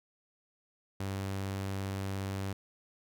sawtooth tone, 97.3 Hz, G2, 12 cents flat, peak -30 dBFS, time 1-2.53 s, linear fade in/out 5 ms, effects none

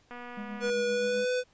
click train, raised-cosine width 0.5 ms, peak -29 dBFS, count 144, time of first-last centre 0.11-0.698 s, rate 243 Hz
triangle tone with tremolo, 207.7 Hz, G#3, in tune, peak -33 dBFS, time 0.37-1.25 s, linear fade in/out 5 ms, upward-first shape triangle, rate 7.7 Hz, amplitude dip 60%
square tone with pitch glide, 484.2 to 500.4 Hz, B4 to B4, -34 to +23 cents, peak -27 dBFS, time 0.6-1.44 s, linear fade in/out 50 ms, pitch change +57 cents, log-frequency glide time 0.86-1.3 s
effects pink hiss -65 dBFS RMS until 1.53 s + resampled to 16000 Hz

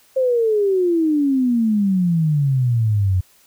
sine exponential sweep, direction down, 533 to 90 Hz, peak -14 dBFS, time 0.16-3.21 s, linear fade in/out 10 ms, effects white hiss -54 dBFS RMS until 3.46 s

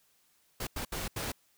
pink noise bursts at uneven times, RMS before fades -36 dBFS, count 4, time 0.6-0.67 / 0.76-0.85 / 0.92-1.08 / 1.16-1.32 s, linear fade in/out 5 ms, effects white hiss -69 dBFS RMS until 1.57 s

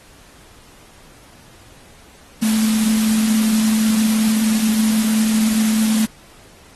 sine tone in noise, 218.7 Hz, A3, 10 cents flat, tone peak -14 dBFS, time 2.42-6.06 s, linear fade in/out 10 ms, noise white, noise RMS -25 dBFS, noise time 2.42-6.06 s, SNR +8 dB, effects pink hiss -47 dBFS RMS until 6.75 s + AAC 32 kbps

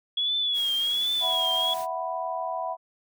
sine tone with vibrato, 3353 Hz, G#7, 16 cents sharp, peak -23 dBFS, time 0.17-1.74 s, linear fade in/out 5 ms, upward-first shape triangle, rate 1.3 Hz, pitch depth 96 cents each way
white noise, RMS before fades -42 dBFS, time 0.53-1.87 s, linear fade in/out 50 ms
sine chord, E suspended second, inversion none, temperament equal, 659.3 / 740 / 987.8 Hz, E5 / F#5 / B5, 0 / 0 / 0 cents, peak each -32 dBFS, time 1.2-2.77 s, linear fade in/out 50 ms
effects none

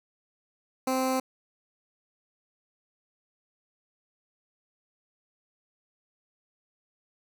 15% pulse tone with notch filter, 260.5 Hz, C4, 7 cents flat, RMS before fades -27 dBFS, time 0.87-1.2 s, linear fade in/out 5 ms, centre 3100 Hz, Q 1.7, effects none

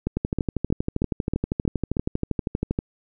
two click trains, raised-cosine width 3 ms, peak -10 / -10 dBFS, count 34 / 7, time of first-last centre 0.17-2.789 / 0.07-1.969 s, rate 12.6 / 3.16 Hz, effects none

